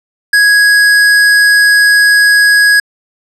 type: tone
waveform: square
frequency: 1661.2 Hz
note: G#6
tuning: in tune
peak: -5 dBFS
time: 0.33-2.8 s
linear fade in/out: 5 ms
effects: low-pass 10000 Hz 12 dB/octave